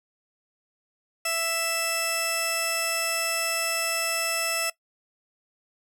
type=tone pair together; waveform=15% pulse; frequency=661 / 2644 Hz; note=E5 / E7; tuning=+5 / +5 cents; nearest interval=2 octaves; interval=2400 cents; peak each=-22 / -21 dBFS; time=1.25-4.7 s; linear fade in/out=5 ms; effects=noise-tail reverb RT60 0.1 s tail -19 dB re dry